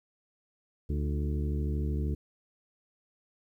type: harmonic tone with a mistuned harmonic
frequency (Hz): 73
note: D2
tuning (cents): -10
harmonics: 1 / 2 / 3 / 4 / 5 / 6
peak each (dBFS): -29 / -35 / -39 / -41 / -43 / -45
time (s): 0.89-2.15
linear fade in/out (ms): 10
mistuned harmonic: 4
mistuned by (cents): +54
effects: 11-bit